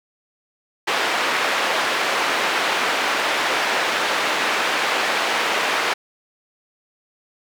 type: band-pass noise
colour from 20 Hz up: white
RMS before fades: -21 dBFS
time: 0.87-5.94 s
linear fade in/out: 10 ms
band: 400 to 2300 Hz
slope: 12 dB/octave
effects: none